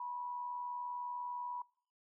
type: tone with amplitude modulation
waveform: sine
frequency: 977 Hz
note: B5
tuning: 19 cents flat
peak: -37 dBFS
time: 0-1.62 s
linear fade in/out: 5 ms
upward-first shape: sine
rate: 80 Hz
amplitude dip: 50%
effects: noise-tail reverb RT60 0.6 s tail -25 dB re dry